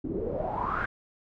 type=noise with low-pass filter sweep; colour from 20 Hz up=pink; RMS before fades=-31 dBFS; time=0.04-0.86 s; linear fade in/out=10 ms; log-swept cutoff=300 to 1600 Hz; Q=8.3; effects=none